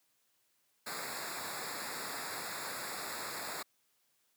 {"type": "noise with comb filter", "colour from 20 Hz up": "pink", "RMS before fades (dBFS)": -41, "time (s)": [0.86, 3.63], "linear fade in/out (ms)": 10, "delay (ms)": 0.33, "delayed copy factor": -1, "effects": ["white hiss -75 dBFS RMS until 4.36 s", "high-pass 100 Hz 12 dB/octave"]}